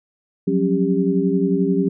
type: tone cluster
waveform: sine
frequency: 178.9 / 190.2 / 273.9 / 396.5 Hz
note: F3 / F#3 / C#4 / G4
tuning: +42 / +48 / -21 / +20 cents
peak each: -21 dBFS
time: 0.47-1.89 s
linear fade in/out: 10 ms
effects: none